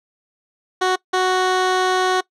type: tone pair in turn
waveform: 15% pulse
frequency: 370.3 / 370.3 Hz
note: F#4 / F#4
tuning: +1 / +1 cents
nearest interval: unison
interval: 0 cents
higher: neither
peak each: -9 dBFS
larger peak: neither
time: 0.81-0.96 / 1.13-2.21 s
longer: second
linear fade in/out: 10 ms
effects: noise-tail reverb RT60 0.1 s tail -21 dB re dry + low-pass 6000 Hz 12 dB/octave